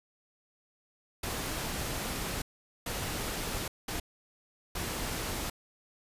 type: noise bursts at uneven times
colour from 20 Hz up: pink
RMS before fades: -35 dBFS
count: 4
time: 1.23-2.42 / 2.86-3.68 / 3.88-4 / 4.75-5.5 s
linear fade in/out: 5 ms
effects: resampled to 32000 Hz